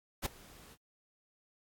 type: noise with ADSR envelope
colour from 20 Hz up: pink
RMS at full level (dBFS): -32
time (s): 0.22-0.77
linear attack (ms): 38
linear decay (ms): 9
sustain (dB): -24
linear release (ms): 45
effects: AAC 64 kbps